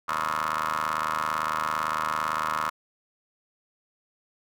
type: ring-modulated tone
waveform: 20% pulse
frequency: 77.78 Hz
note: D#2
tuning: in tune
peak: -18 dBFS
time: 0.08-2.7 s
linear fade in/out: 10 ms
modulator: 1180 Hz
effects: none